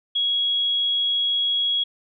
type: tone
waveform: sine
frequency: 3322 Hz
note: G#7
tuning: in tune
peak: -19 dBFS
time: 0.15-1.84 s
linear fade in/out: 10 ms
effects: none